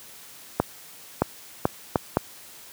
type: accelerating click train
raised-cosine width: 1 ms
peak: -4 dBFS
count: 5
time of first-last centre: 0.6-2.17 s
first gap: 620 ms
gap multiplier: 0.7
effects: white hiss -46 dBFS RMS until 2.72 s + high-pass 80 Hz 12 dB/octave